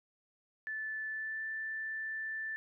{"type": "tone with pitch glide", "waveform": "sine", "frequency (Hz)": [1749, 1765.2], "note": ["A6", "A6"], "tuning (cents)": [-11, 5], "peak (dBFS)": -36, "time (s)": [0.67, 2.56], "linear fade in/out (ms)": 0, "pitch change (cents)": 16, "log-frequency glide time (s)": [1.08, 1.43], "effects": []}